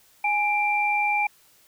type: tone pair together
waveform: sine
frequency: 830.6 / 2360 Hz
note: G#5 / D7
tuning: 0 / +8 cents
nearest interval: octave + tritone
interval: 1808 cents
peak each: -23 dBFS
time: 0.24-1.27 s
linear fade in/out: 5 ms
effects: white hiss -58 dBFS RMS until 1.67 s